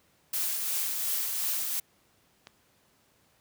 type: noise with tremolo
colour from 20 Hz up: blue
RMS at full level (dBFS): -29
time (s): 0.33-1.8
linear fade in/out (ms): 5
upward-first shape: triangle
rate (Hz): 2.8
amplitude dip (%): 35
type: clicks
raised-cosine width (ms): 0.2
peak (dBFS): -27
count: 3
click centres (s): 1.254 / 1.44 / 2.471
effects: pink hiss -66 dBFS RMS until 3.4 s + high-pass 80 Hz 12 dB/octave